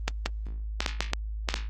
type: clicks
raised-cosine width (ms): 0.2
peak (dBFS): -7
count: 8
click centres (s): 0.08 / 0.26 / 0.805 / 0.862 / 1.006 / 1.134 / 1.488 / 1.541
effects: added 53 Hz sine -31 dBFS peak until 1.69 s + Opus 24 kbps